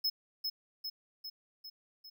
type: tone with echo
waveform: square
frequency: 5180 Hz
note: E8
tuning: 31 cents flat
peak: -29 dBFS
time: 0.04-0.1 s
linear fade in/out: 10 ms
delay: 400 ms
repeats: 5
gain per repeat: -4 dB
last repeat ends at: 2.1 s
effects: none